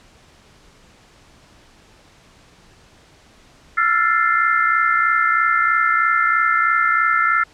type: chord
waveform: sine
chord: F major seventh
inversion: third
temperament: equal with one note detuned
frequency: 1333.8 / 1396.9 / 1760 / 2093 Hz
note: E6 / F6 / A6 / C7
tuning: +20 / 0 / 0 / 0 cents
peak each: -17 / -20 / -21 / -22 dBFS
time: 3.77-7.44 s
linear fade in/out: 10 ms
effects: pink hiss -50 dBFS RMS until 7.53 s + low-pass 7000 Hz 12 dB/octave